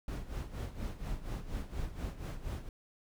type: noise with tremolo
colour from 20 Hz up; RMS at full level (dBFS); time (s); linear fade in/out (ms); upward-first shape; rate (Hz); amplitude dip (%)
brown; -36; 0.08-2.69; 2; sine; 4.2; 75
effects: none